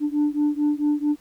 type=beating tone pair; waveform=sine; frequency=293.7 / 298.2 Hz; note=D4 / D4; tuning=0 / +27 cents; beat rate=4.5 Hz; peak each=-20 / -21 dBFS; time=0-1.16 s; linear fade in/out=50 ms; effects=tanh soft clip ceiling -15 dBFS + pink hiss -57 dBFS RMS until 1.2 s